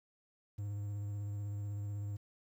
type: tone with vibrato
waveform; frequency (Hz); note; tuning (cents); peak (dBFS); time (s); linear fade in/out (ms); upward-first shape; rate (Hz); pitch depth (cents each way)
triangle; 102.2; G#2; -27; -35; 0.58-2.17; 10; sine; 16; 23
effects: 11-bit